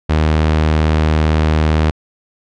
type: tone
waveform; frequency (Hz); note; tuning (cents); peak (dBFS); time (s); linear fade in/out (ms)
sawtooth; 77.78; D#2; 0; -7; 0.09-1.91; 10
effects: low-pass 4000 Hz 12 dB/octave